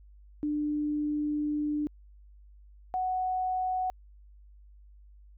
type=tone pair in turn; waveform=sine; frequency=297.6 / 741.5 Hz; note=D4 / F#5; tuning=+23 / +4 cents; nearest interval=octave + major third; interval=1581 cents; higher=second; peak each=-27 dBFS; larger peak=neither; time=0.43-1.87 / 2.94-3.9 s; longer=first; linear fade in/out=0 ms; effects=added 50 Hz sine -51 dBFS peak until 5.37 s